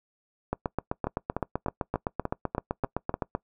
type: two click trains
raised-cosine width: 1 ms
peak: -14 / -13 dBFS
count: 8 / 23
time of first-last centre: 1.07-3.141 / 0.53-3.351 s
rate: 3.38 / 7.8 Hz
effects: noise-tail reverb RT60 0.1 s tail -23 dB re dry